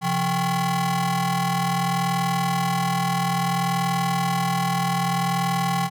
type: ring-modulated tone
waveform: 30% pulse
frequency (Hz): 307.8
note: D#4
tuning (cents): -19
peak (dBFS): -15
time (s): 0.01-5.9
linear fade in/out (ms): 50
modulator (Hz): 482
effects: none